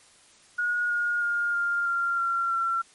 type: tone with pitch steps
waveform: sine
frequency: 1445 / 1430.1 / 1415.3 / 1400.6 / 1386.1 / 1371.8 / 1357.6 Hz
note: F#6 / F6 / F6 / F6 / F6 / F6 / F6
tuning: -41 / +41 / +23 / +5 / -13 / -31 / -49 cents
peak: -23 dBFS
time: 0.58-2.82 s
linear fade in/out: 10 ms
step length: 320 ms
effects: white hiss -56 dBFS RMS until 2.94 s + MP3 48 kbps